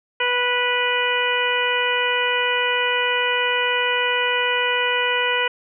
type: harmonic tone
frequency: 491.5 Hz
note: B4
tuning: 8 cents flat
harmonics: 1 / 2 / 3 / 4 / 5 / 6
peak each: -25 / -25 / -25 / -25 / -25 / -25 dBFS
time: 0.2-5.48 s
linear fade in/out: 5 ms
effects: none